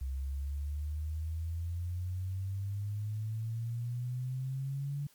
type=exponential sweep; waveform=sine; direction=up; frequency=65.41 to 144.6 Hz; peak=-33 dBFS; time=0.01-5.07 s; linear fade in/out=5 ms; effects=white hiss -64 dBFS RMS until 5.14 s + MP3 96 kbps